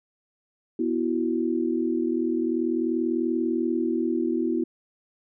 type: chord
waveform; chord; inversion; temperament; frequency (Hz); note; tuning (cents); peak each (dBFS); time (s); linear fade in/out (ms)
sine; B suspended fourth; none; equal; 246.9 / 329.6 / 370; B3 / E4 / F#4; 0 / 0 / 0; -27 / -25 / -29; 0.79-4.64; 5
effects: none